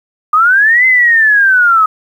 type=linear two-way sweep; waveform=sine; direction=up then down; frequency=1201 to 2068 to 1256 Hz; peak=-5 dBFS; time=0.33-1.86 s; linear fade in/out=5 ms; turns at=0.86 s; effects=7-bit